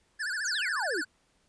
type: tone with vibrato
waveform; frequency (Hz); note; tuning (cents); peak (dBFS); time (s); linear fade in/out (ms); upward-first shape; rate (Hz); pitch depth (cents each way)
square; 1600; G6; +35; -31; 0.19-1.05; 20; sine; 14; 180
type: exponential sweep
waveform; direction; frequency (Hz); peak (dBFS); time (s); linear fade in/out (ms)
sine; down; 7459 to 277.2; -31; 0.44-1.02; 20
effects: pink hiss -69 dBFS RMS until 1.48 s + resampled to 22050 Hz